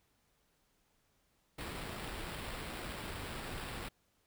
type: noise with sample-and-hold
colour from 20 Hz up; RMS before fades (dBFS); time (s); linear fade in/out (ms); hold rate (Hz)
pink; -43; 1.58-3.89; 10; 6300
effects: pink hiss -75 dBFS RMS until 4.26 s